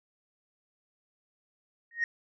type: tone with exponential growth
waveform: sine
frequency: 1864.7 Hz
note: A#6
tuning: in tune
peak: -20 dBFS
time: 1.91-2.04 s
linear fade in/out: 2 ms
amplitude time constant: 28 ms
effects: tanh soft clip ceiling -21 dBFS